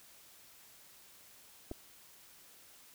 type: clicks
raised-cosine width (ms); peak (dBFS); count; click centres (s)
2; -29; 2; 1.713 / 1.716
effects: white hiss -59 dBFS RMS until 2.94 s